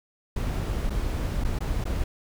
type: noise with dropouts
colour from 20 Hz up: brown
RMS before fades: -27 dBFS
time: 0.36-2.04 s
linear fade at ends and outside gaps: 5 ms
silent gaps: 0.897-0.903 / 1.44-1.447 / 1.589-1.605 / 1.841-1.853 s
effects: none